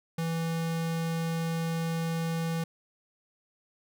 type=tone; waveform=square; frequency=164.81 Hz; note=E3; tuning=in tune; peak=-29 dBFS; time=0.18-2.64 s; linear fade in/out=5 ms; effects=none